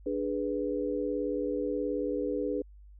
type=chord; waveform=sine; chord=G# diminished; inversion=second; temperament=equal; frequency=293.7 / 415.3 / 493.9 Hz; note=D4 / G#4 / B4; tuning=0 / 0 / 0 cents; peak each=-33 dBFS; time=0.06-2.62 s; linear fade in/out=5 ms; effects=added 50 Hz sine -49 dBFS peak until 2.99 s